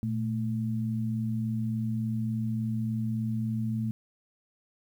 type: tone pair together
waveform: sine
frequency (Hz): 116.54 / 220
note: A#2 / A3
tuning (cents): 0 / 0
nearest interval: major seventh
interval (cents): 1100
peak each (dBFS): -30 / -30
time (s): 0.03-3.91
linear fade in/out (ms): 0
effects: 10-bit